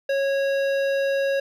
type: tone with hard clipping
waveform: triangle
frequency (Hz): 550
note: C#5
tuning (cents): -14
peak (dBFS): -22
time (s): 0.09-1.4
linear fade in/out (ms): 5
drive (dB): 17
effects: none